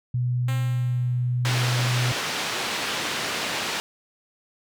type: tone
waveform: sine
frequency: 123.47 Hz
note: B2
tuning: in tune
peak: -21 dBFS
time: 0.14-2.12 s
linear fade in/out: 5 ms
type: tone with exponential decay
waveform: 5% pulse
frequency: 266.2 Hz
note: C4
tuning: 30 cents sharp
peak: -21 dBFS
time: 0.48-1.54 s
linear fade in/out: 5 ms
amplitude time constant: 230 ms
type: band-pass noise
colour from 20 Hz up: white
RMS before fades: -28 dBFS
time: 1.45-3.8 s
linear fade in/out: 0 ms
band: 140 to 3900 Hz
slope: 12 dB/octave
effects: none